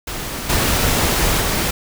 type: noise with level steps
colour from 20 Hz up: pink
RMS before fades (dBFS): -26 / -17 / -19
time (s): 0.07-1.71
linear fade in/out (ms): 5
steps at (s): 0.49 / 1.4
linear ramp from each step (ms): 10
effects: none